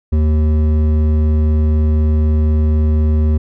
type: tone with hard clipping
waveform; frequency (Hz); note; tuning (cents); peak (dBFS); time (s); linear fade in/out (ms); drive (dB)
sine; 77; D#2; -17; -12; 0.12-3.38; 10; 10
effects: none